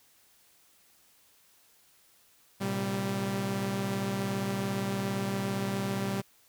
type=tone cluster; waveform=sawtooth; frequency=115.2 / 132.7 / 195.5 Hz; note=A#2 / C3 / G3; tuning=-20 / +25 / -4 cents; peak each=-33 / -34 / -27 dBFS; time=2.6-6.22 s; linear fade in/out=20 ms; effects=white hiss -63 dBFS RMS until 6.48 s